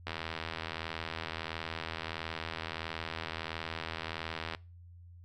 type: click train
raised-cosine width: 0.3 ms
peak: -20 dBFS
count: 366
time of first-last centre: 0.07-4.549 s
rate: 81.5 Hz
effects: noise-tail reverb RT60 0.3 s tail -22 dB re dry + added 87 Hz sine -50 dBFS peak until 5.24 s